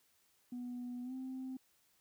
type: tone with pitch glide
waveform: sine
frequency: 245.6 to 260.2 Hz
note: B3 to C4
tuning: -9 to -9 cents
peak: -39 dBFS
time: 0.52-1.57 s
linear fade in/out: 5 ms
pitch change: +100 cents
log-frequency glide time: 1.03-1.13 s
effects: tanh soft clip ceiling -38 dBFS + white hiss -73 dBFS RMS until 2 s